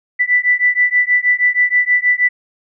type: beating tone pair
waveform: sine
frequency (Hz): 1975.5 / 1981.8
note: B6 / B6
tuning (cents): 0 / +5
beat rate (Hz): 6.3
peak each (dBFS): -14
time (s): 0.19-2.29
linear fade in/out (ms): 20
effects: none